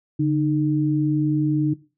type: tone pair together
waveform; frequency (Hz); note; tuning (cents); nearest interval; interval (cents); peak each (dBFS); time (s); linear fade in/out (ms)
sine; 144.5 / 306.2; D3 / D#4; -28 / -28; octave + minor second; 1300; -20; 0.19-1.74; 10
effects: noise-tail reverb RT60 0.3 s tail -18 dB re dry